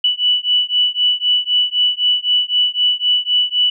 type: beating tone pair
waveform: sine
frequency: 2960 / 2963.9 Hz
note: F#7 / F#7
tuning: 0 / +2 cents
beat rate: 3.9 Hz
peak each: -16 dBFS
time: 0.04-3.7 s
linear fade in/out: 5 ms
effects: none